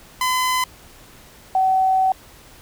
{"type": "tone pair in turn", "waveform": ["sawtooth", "sine"], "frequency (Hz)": [1016, 757.8], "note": ["B5", "F#5"], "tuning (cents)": [49, 41], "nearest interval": "perfect fourth", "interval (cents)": 508, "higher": "first", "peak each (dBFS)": -14, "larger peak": "neither", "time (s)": [[0.21, 0.64], [1.55, 2.12]], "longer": "second", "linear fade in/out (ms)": 2, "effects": ["pink hiss -46 dBFS RMS until 2.61 s"]}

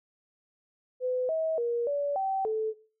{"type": "tone with pitch steps", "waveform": "sine", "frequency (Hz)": [505, 641, 473, 573, 772, 437.4], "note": ["B4", "E5", "A#4", "D5", "G5", "A4"], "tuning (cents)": [39, -49, 25, -43, -27, -10], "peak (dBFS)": -26, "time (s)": [1, 2.74], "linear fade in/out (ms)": 50, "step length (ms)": 290, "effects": ["noise-tail reverb RT60 0.4 s tail -17 dB re dry"]}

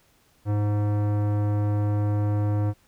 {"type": "tone with tanh clipping", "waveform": "sine", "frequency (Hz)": 103.83, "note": "G#2", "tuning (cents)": 0, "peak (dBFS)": -23, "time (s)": [0.45, 2.74], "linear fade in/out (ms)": 50, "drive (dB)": 18, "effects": ["pink hiss -62 dBFS RMS until 2.87 s"]}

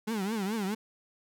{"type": "tone with vibrato", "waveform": "35% pulse", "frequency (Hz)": 207.7, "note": "G#3", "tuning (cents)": 0, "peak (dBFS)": -28, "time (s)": [0.07, 0.75], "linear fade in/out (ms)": 10, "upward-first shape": "triangle", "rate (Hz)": 4.7, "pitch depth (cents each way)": 210, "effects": []}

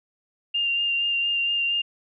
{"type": "tone with vibrato", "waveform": "sine", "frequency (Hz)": 2794, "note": "F7", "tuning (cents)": 0, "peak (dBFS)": -21, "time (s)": [0.54, 1.82], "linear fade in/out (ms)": 10, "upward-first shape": "sine", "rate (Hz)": 4.3, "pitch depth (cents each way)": 16, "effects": []}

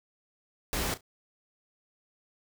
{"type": "noise with echo", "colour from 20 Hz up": "pink", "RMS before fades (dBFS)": -31, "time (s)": [0.73, 0.94], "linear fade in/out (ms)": 0, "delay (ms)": 34, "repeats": 2, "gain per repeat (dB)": -15, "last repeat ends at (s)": 1.008, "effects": []}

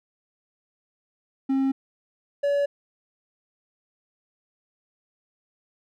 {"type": "tone pair in turn", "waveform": "triangle", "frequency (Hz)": [268.7, 569.4], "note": ["C4", "C#5"], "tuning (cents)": [46, 46], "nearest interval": "octave + minor second", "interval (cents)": 1300, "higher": "second", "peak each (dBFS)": [-18, -18], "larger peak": "neither", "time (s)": [[1.49, 1.72], [2.43, 2.66]], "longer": "neither", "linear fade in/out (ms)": 10, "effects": []}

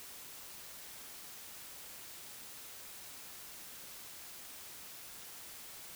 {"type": "silence", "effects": ["white hiss -50 dBFS RMS until 5.95 s"]}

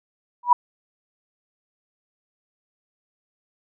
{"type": "tone with exponential growth", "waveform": "sine", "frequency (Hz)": 973, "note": "B5", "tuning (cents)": -26, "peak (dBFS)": -6, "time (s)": [0.43, 0.53], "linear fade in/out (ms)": 5, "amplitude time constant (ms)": 21, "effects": []}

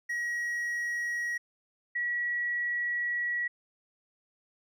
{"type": "tone pair in turn", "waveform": ["triangle", "sine"], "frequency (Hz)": [1905, 1927.1], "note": ["A#6", "B6"], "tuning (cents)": [37, -43], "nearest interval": "unison", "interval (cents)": 20, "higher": "second", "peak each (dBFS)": -28, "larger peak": "neither", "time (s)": [[0.09, 1.38], [1.95, 3.48]], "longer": "second", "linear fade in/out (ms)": 10, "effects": []}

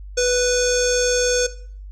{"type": "tone with low-pass filter", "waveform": "square", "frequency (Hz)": 493.9, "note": "B4", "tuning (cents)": 0, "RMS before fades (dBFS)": -18, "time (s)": [0.17, 1.47], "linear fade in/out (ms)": 10, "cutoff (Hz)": 6400, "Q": 6.4, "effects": ["noise-tail reverb RT60 0.5 s tail -17 dB re dry", "added 49 Hz sine -33 dBFS peak until 1.91 s"]}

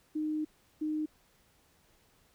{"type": "tone bursts at uneven times", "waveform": "sine", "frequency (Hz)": 307.4, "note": "D#4", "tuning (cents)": -21, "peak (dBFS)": -30, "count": 2, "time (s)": [[0.15, 0.45], [0.81, 1.06]], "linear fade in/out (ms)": 10, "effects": ["pink hiss -67 dBFS RMS until 2.34 s"]}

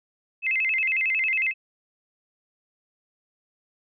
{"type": "tone with vibrato", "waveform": "sine", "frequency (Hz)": 2326, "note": "D7", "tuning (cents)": -17, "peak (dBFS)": -21, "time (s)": [0.42, 1.54], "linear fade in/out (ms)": 50, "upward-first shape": "square", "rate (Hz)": 11, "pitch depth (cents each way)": 190, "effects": []}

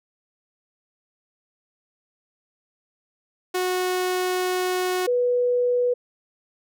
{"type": "tone pair in turn", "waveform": ["sawtooth", "sine"], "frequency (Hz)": [366.1, 490.8], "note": ["F#4", "B4"], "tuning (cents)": [-18, -11], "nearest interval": "perfect fourth", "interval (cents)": 507, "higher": "second", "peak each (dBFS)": -18, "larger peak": "neither", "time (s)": [[3.54, 5.07], [5.07, 5.94]], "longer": "first", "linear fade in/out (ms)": 10, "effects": []}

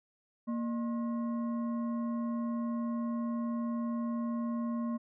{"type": "tone with frequency modulation", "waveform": "sine", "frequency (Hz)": 233.1, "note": "A#3", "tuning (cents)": 0, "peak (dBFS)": -31, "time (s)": [0.47, 4.98], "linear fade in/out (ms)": 20, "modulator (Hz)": 839, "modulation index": 0.42, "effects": []}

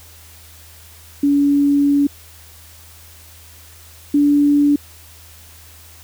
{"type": "tone pair in turn", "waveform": "sine", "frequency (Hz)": [284.6, 289.2], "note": ["C#4", "D4"], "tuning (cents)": [46, -27], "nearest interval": "unison", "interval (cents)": 27, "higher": "second", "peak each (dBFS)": [-11, -10], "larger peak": "second", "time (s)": [[1.23, 2.07], [4.14, 4.76]], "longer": "first", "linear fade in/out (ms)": 5, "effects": ["added 81 Hz sine -44 dBFS peak until 6.03 s", "white hiss -44 dBFS RMS until 6.03 s"]}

